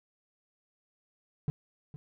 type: tone with echo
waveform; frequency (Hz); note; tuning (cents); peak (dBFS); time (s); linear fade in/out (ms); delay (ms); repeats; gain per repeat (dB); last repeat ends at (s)
triangle; 146.83; D3; 0; -24; 1.48-1.5; 0; 460; 1; -15; 1.96
effects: none